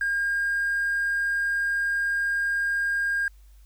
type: tone with hard clipping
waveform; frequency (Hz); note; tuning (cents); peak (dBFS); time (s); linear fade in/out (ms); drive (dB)
triangle; 1614; G#6; -50; -23; 0.01-3.28; 2; 4
effects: added 50 Hz sine -48 dBFS peak until 3.65 s + white hiss -65 dBFS RMS until 3.65 s